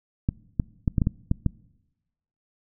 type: clicks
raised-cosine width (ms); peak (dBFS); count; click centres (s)
5; -9; 8; 0.289 / 0.598 / 0.878 / 0.982 / 1.018 / 1.071 / 1.314 / 1.463
effects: noise-tail reverb RT60 1.0 s tail -23 dB re dry